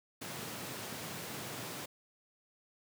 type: high-pass noise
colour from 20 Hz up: pink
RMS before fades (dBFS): -43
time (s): 0.21-1.86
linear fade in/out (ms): 10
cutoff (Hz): 100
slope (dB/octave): 48
effects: none